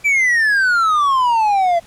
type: exponential sweep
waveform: triangle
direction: down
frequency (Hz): 2349 to 667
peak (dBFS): -10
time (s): 0.04-1.8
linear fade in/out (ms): 20
effects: pink hiss -46 dBFS RMS until 1.86 s + low-pass 11000 Hz 12 dB/octave